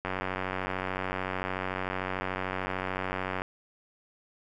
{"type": "click train", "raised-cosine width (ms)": 0.5, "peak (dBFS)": -16, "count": 316, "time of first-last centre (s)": [0.05, 3.419], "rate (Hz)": 93.5, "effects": []}